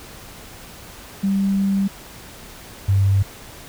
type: tone pair in turn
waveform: sine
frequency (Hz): 196 / 98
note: G3 / G2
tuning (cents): 0 / 0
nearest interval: octave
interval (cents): 1200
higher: first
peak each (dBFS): -16 / -13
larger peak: second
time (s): 1.23-1.88 / 2.88-3.23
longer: first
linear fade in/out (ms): 10
effects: pink hiss -40 dBFS RMS until 3.68 s